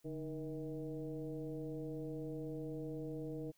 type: tone with frequency modulation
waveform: sine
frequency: 310 Hz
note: D#4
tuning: 6 cents flat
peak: -40 dBFS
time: 0.04-3.52 s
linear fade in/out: 20 ms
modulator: 164 Hz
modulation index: 1.3
effects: white hiss -75 dBFS RMS until 3.57 s